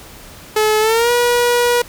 sawtooth tone with pitch glide, 430 to 482.7 Hz, A4 to B4, -40 to -40 cents, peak -8 dBFS, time 0.56-1.82 s, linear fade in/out 5 ms, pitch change +200 cents, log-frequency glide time 0.8-1.11 s, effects pink hiss -38 dBFS RMS until 1.88 s

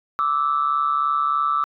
sine tone pair together, 1169 / 1312.2 Hz, D6 / E6, -8 / -8 cents, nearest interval major second, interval 200 cents, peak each -20 dBFS, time 0.19-1.64 s, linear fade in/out 0 ms, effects tanh soft clip ceiling -11 dBFS

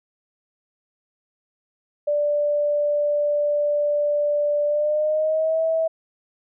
sine tone with pitch glide, 587.3 to 647.9 Hz, D5 to E5, 0 to -30 cents, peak -18 dBFS, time 2.07-5.88 s, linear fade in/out 10 ms, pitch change +170 cents, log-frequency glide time 4.66-5.62 s, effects none

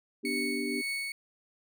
sine chord, G major, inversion first, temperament equal, 246.9 / 293.7 / 392 Hz, B3 / D4 / G4, 0 / 0 / 0 cents, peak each -35 / -35 / -36 dBFS, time 0.23-0.82 s, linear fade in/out 20 ms
35% pulse tone with tremolo, 2217 Hz, C#7, in tune, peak -29 dBFS, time 0.25-1.12 s, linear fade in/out 2 ms, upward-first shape triangle, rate 1.9 Hz, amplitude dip 50%
effects none

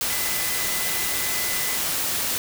sine tone in noise, 2012 Hz, B6, 32 cents sharp, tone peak -33 dBFS, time 0.1-1.77 s, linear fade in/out 0 ms, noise white, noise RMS -25 dBFS, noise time 0.01-2.38 s, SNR -11 dB, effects none

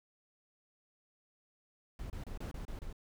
brown noise bursts, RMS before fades -42 dBFS, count 7, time 1.99-2.928 s, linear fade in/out 2 ms, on 110 ms, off 28 ms, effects none

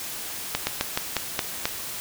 slowing click train, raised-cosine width 0.2 ms, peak -5 dBFS, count 7, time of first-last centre 0.55-1.655 s, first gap 120 ms, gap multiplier 1.17, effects white hiss -34 dBFS RMS until 2 s

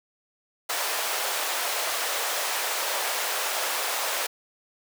pink high-pass noise, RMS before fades -28 dBFS, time 0.69-4.27 s, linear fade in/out 10 ms, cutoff 540 Hz, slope 24 dB/octave, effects none

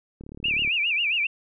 click train, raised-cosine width 3 ms, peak -27 dBFS, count 18, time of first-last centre 0.21-0.676 s, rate 36.5 Hz
sine tone with vibrato, 2573 Hz, E7, 43 cents flat, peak -21 dBFS, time 0.44-1.27 s, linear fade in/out 5 ms, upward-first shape sine, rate 7.4 Hz, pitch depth 190 cents each way
effects none

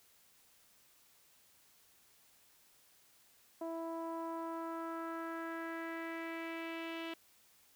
sawtooth tone with low-pass filter sweep, 329.6 Hz, E4, in tune, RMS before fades -42 dBFS, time 3.61-7.14 s, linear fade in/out 5 ms, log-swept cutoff 790 to 3000 Hz, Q 3, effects white hiss -67 dBFS RMS until 7.75 s

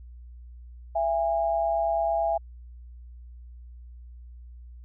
sine tone pair together, 668 / 816.8 Hz, E5 / G#5, +23 / -29 cents, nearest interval minor third, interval 348 cents, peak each -24 / -27 dBFS, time 0.95-2.38 s, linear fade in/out 10 ms, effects added 60 Hz sine -42 dBFS peak until 4.84 s

